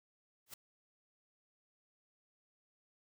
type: noise with exponential growth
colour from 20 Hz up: white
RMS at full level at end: -43 dBFS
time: 0.46-0.54 s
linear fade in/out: 5 ms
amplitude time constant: 17 ms
effects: none